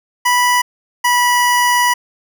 25% pulse tone pair in turn, 983 / 977.3 Hz, B5 / B5, -8 / -18 cents, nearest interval unison, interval 10 cents, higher first, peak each -7 dBFS, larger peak neither, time 0.25-0.62 / 1.04-1.94 s, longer second, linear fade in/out 10 ms, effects none

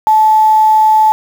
sine tone with quantisation, 868 Hz, A5, 24 cents flat, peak -5 dBFS, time 0.07-1.12 s, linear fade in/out 0 ms, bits 5, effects none

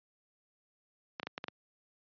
clicks, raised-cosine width 0.3 ms, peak -21 dBFS, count 6, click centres 1.198 / 1.231 / 1.27 / 1.379 / 1.441 / 1.483 s, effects high-pass 150 Hz 12 dB/octave + resampled to 11025 Hz

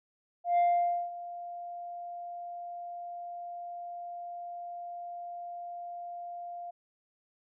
sine tone with ADSR envelope, 698.5 Hz, F5, in tune, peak -19 dBFS, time 0.44-6.71 s, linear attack 140 ms, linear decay 520 ms, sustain -19 dB, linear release 11 ms, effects tanh soft clip ceiling -21 dBFS

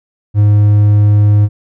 triangle tone, 103.83 Hz, G#2, in tune, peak -3 dBFS, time 0.34-1.49 s, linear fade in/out 50 ms, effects none

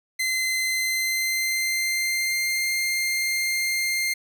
sawtooth tone with pitch glide, 2061 to 2107 Hz, C7 to C7, -27 to +12 cents, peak -19 dBFS, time 0.19-4.14 s, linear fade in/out 10 ms, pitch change +39 cents, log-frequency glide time 0.69-2.71 s, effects none

